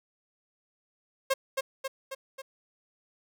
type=tone with echo; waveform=sawtooth; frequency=536 Hz; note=C5; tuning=42 cents sharp; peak=-19 dBFS; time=1.3-1.34 s; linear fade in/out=10 ms; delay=270 ms; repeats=4; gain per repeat=-4 dB; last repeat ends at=2.42 s; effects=none